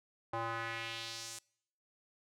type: tone with band-pass filter sweep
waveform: square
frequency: 114.6 Hz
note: A#2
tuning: 29 cents flat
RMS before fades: -41 dBFS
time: 0.33-1.39 s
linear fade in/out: 5 ms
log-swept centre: 880 to 8000 Hz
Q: 1.8
effects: noise-tail reverb RT60 0.7 s tail -26 dB re dry